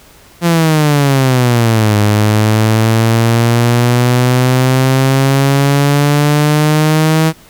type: exponential two-way sweep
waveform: sawtooth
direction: down then up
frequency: 173.4 to 103.83 to 160.5 Hz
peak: -4 dBFS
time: 0.41-7.33 s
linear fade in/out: 50 ms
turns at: 1.97 s
effects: pink hiss -42 dBFS RMS until 7.49 s